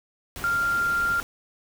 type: tone in noise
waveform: sine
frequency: 1392 Hz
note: F6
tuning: 6 cents flat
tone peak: -21 dBFS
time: 0.44-1.2 s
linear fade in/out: 0 ms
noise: pink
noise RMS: -37 dBFS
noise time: 0.36-1.23 s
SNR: +13 dB
effects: none